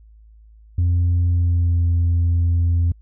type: tone with pitch glide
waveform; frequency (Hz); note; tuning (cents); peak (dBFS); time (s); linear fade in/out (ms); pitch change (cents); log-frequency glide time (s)
sine; 87.31 to 85.46; F2 to F2; 0 to -37; -12; 0.78-2.92; 5; -37; 1.29-1.84
effects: tanh soft clip ceiling -13 dBFS + added 54 Hz sine -44 dBFS peak until 3.01 s